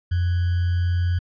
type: tone with sample-and-hold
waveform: sine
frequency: 88.1 Hz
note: F2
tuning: 16 cents sharp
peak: -18 dBFS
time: 0.11-1.19 s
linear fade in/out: 10 ms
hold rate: 1575 Hz
effects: resampled to 11025 Hz